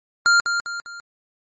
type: tone with echo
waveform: square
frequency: 1396.9 Hz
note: F6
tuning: in tune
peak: -13 dBFS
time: 0.26-0.4 s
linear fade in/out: 0 ms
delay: 200 ms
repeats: 3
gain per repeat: -7 dB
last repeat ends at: 1 s
effects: MP3 32 kbps